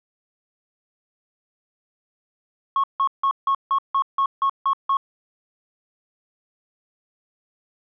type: tone bursts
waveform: sine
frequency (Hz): 1095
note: C#6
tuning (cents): -22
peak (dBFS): -15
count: 10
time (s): 2.76-4.97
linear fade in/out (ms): 2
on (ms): 77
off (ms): 160
effects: tanh soft clip ceiling -14 dBFS